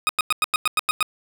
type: tone bursts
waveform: 20% pulse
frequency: 1248 Hz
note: D#6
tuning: 5 cents sharp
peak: -12 dBFS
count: 9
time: 0.07-1.027 s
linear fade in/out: 0 ms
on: 21 ms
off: 96 ms
effects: none